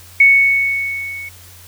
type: tone with level ramp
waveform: sine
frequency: 2217 Hz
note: C#7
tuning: in tune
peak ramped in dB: -4 to -27 dBFS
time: 0.2-1.29 s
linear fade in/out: 5 ms
effects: added 89 Hz sine -42 dBFS peak until 1.67 s + white hiss -42 dBFS RMS until 1.67 s